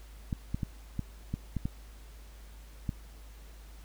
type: clicks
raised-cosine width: 5 ms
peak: -19 dBFS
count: 8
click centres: 0.328 / 0.545 / 0.632 / 0.993 / 1.34 / 1.567 / 1.655 / 2.892 s
effects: added 52 Hz sine -47 dBFS peak until 3.84 s + pink hiss -58 dBFS RMS until 3.84 s